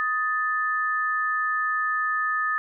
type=tone pair together; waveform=sine; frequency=1251.6 / 1760 Hz; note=D#6 / A6; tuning=+10 / 0 cents; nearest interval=tritone; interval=590 cents; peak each=-25 dBFS; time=0-2.58 s; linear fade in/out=0 ms; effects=none